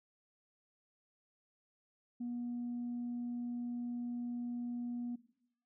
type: tone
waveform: sine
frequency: 241.2 Hz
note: B3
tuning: 41 cents flat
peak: -36 dBFS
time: 2.2-5.16 s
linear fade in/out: 10 ms
effects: noise-tail reverb RT60 0.7 s tail -17 dB re dry + tanh soft clip ceiling -34 dBFS